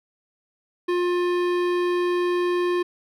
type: tone with hard clipping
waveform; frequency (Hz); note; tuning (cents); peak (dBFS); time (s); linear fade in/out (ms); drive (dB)
sine; 354.3; F4; +25; -22; 0.88-2.83; 10; 16
effects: none